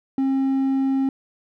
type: tone with hard clipping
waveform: sine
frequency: 268.6 Hz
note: C4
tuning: 46 cents sharp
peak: -19 dBFS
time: 0.18-1.09 s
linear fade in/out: 2 ms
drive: 3 dB
effects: none